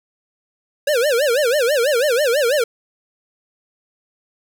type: tone with vibrato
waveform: square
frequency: 529 Hz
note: C5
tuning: 19 cents sharp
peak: -15 dBFS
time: 0.87-2.64 s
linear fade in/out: 5 ms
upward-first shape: sine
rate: 6.1 Hz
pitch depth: 250 cents each way
effects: none